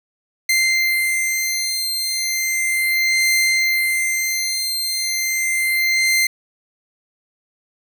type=beating tone pair; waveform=sawtooth; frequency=2086 / 2086.35 Hz; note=C7 / C7; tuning=-6 / -6 cents; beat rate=0.35 Hz; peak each=-17 / -16 dBFS; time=0.49-6.27 s; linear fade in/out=5 ms; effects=none